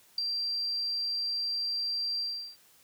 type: tone with ADSR envelope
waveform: sine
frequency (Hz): 4718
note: D8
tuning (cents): +7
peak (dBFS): -22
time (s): 0.18-2.57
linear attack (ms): 4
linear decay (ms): 4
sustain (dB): -7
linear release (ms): 370
effects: white hiss -61 dBFS RMS until 2.83 s